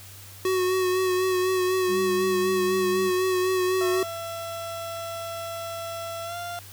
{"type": "tone with vibrato", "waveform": "square", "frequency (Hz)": 370, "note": "F#4", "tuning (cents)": 0, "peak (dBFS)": -22, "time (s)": [0.45, 4.03], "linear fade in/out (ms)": 2, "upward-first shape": "sine", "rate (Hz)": 4, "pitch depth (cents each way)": 27}
{"type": "tone", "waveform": "sine", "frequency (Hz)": 195.3, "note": "G3", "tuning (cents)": -6, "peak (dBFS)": -31, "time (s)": [1.87, 3.12], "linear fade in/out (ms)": 50}
{"type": "tone with pitch glide", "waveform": "30% pulse", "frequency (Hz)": [670, 695.2], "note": ["E5", "F5"], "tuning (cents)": [28, -8], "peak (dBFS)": -29, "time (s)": [3.81, 6.59], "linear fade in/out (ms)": 0, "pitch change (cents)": 64, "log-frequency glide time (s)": [6.24, 6.37]}
{"effects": ["added 97 Hz sine -46 dBFS peak until 6.72 s", "white hiss -46 dBFS RMS until 6.72 s"]}